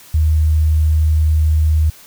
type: tone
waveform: sine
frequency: 77.78 Hz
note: D#2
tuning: in tune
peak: -10 dBFS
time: 0.14-1.9 s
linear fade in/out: 5 ms
effects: white hiss -42 dBFS RMS until 2.06 s